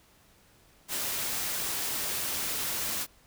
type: noise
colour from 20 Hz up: white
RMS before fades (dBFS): -32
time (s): 0.88-3.07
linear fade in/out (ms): 50
effects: pink hiss -61 dBFS RMS until 3.26 s